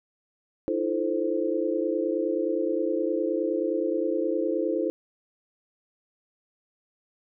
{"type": "chord", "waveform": "sine", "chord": "F dominant seventh", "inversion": "third", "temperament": "equal with one note detuned", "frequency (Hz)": [311.1, 340.7, 440, 523.3], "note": ["Eb4", "F4", "A4", "C5"], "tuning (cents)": [0, -43, 0, 0], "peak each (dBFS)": [-30, -28, -30, -29], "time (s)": [0.68, 4.9], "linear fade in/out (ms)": 0, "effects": []}